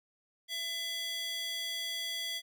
square tone with high-pass filter, 670 Hz, E5, 28 cents sharp, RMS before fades -37 dBFS, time 0.48-2.42 s, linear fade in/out 50 ms, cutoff 2900 Hz, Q 3.5, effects none

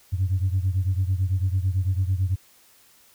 sine beating tone pair, 91.3 / 100.3 Hz, F#2 / G2, -23 / +40 cents, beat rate 9 Hz, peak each -21 / -24 dBFS, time 0.12-2.36 s, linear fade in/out 20 ms, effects tanh soft clip ceiling -15 dBFS + white hiss -56 dBFS RMS until 3.14 s

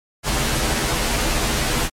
pink noise with comb filter, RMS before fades -20 dBFS, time 0.23-1.9 s, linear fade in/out 50 ms, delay 11 ms, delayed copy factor -1, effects low-pass 11000 Hz 12 dB/octave + MP3 96 kbps

